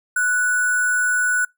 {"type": "tone with sample-and-hold", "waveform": "sine", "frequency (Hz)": 1480, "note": "F#6", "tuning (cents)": 0, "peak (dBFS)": -16, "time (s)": [0.16, 1.45], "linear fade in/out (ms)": 5, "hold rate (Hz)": 8820, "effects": ["noise-tail reverb RT60 0.2 s tail -26 dB re dry"]}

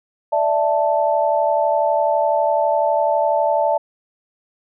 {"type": "chord", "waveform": "sine", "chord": "D suspended second", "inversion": "none", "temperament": "equal", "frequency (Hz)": [587.3, 659.3, 880], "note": ["D5", "E5", "A5"], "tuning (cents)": [0, 0, 0], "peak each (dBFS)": -19, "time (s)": [0.32, 3.78], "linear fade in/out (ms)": 10, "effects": []}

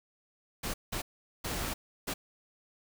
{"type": "noise bursts at uneven times", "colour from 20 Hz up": "pink", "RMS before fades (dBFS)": -35, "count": 4, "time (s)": [[0.63, 0.74], [0.92, 1.02], [1.44, 1.74], [2.07, 2.14]], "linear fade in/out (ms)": 10, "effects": []}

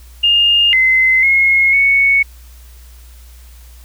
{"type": "tone with pitch steps", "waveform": "sine", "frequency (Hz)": [2826, 2055, 2161, 2217], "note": ["F7", "C7", "C#7", "C#7"], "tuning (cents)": [20, -32, -45, 0], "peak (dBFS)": -8, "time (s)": [0.23, 2.23], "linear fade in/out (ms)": 10, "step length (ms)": 500, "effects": ["added 60 Hz sine -36 dBFS peak until 3.84 s", "white hiss -47 dBFS RMS until 3.84 s"]}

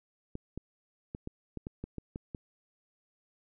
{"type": "clicks", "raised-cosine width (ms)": 3, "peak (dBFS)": -25, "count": 10, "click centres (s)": [0.354, 0.576, 1.149, 1.274, 1.573, 1.669, 1.84, 1.983, 2.159, 2.348], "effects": []}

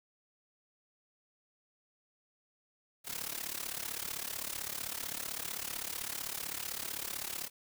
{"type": "noise with amplitude modulation", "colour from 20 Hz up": "white", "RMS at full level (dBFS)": -36, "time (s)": [3.04, 7.5], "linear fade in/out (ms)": 50, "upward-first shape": "sine", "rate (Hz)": 35.7, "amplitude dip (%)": 85, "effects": []}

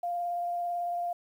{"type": "tone with vibrato", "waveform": "sine", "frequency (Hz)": 698.5, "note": "F5", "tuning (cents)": 0, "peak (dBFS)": -29, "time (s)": [0.03, 1.13], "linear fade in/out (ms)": 5, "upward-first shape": "square", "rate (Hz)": 18, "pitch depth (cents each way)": 10, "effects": ["10-bit"]}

